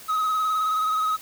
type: tone with vibrato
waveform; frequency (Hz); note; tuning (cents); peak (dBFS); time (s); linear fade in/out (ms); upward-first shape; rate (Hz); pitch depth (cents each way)
triangle; 1270; D#6; +35; -19; 0.08-1.17; 20; sine; 19; 29
effects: white hiss -44 dBFS RMS until 1.21 s